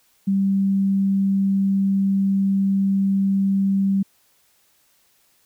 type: tone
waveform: sine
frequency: 195.3 Hz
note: G3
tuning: 6 cents flat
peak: -16 dBFS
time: 0.27-4.03 s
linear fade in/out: 10 ms
effects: white hiss -61 dBFS RMS until 5.45 s